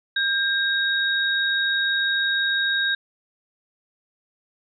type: tone pair together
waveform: sine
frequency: 1600 / 3774 Hz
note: G6 / A#7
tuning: +35 / +21 cents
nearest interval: octave + minor third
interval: 1486 cents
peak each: -21 / -24 dBFS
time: 0.16-2.95 s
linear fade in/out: 5 ms
effects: none